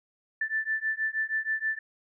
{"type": "beating tone pair", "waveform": "sine", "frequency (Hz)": [1760, 1766.3], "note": ["A6", "A6"], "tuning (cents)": [0, 6], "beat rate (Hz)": 6.3, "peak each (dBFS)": -30, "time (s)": [0.41, 1.79], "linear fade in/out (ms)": 5, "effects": []}